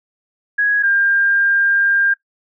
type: tone pair in turn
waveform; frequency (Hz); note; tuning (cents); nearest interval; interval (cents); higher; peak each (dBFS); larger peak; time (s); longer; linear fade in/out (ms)
sine; 1661.2 / 1600.6; G#6 / G6; 0 / +36; minor second; 64; first; -12; neither; 0.58-0.83 / 0.83-2.14; second; 10
effects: noise-tail reverb RT60 0.1 s tail -18 dB re dry